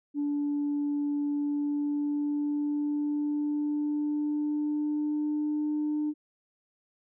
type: tone with pitch glide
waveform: sine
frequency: 289.9 to 300.3 Hz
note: D4 to D4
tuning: -22 to +39 cents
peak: -25 dBFS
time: 0.14-6.14 s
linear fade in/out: 50 ms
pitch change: +61 cents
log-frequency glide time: 1.29-5.6 s
effects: tanh soft clip ceiling -23 dBFS